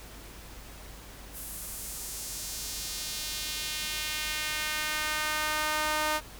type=tone with high-pass filter sweep; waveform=sawtooth; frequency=306.2 Hz; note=D#4; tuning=28 cents flat; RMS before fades=-33 dBFS; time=1.32-6.21 s; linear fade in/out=50 ms; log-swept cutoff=11000 to 850 Hz; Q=1.1; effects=added 50 Hz sine -48 dBFS peak until 6.39 s + pink hiss -48 dBFS RMS until 6.39 s